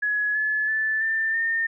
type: tone with pitch steps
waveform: sine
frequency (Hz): 1686 / 1718.4 / 1751.5 / 1785.2 / 1819.6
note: G#6 / A6 / A6 / A6 / A#6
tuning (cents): +26 / -41 / -8 / +25 / -42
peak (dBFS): -21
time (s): 0.02-1.67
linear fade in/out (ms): 10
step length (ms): 330
effects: none